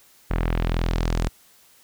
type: tone with low-pass filter sweep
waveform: sawtooth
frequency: 41.73 Hz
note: E1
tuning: 22 cents sharp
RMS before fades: -23 dBFS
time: 0.3-1.29 s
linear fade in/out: 10 ms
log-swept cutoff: 1900 to 8500 Hz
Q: 1.2
effects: white hiss -55 dBFS RMS until 1.83 s